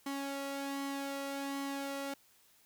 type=tone with flanger; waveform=sawtooth; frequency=277.2 Hz; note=C#4; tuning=in tune; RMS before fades=-39 dBFS; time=0.06-2.14 s; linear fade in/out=5 ms; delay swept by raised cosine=0.96 to 1.54 ms; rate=1.3 Hz; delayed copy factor=+0.5; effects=white hiss -66 dBFS RMS until 2.65 s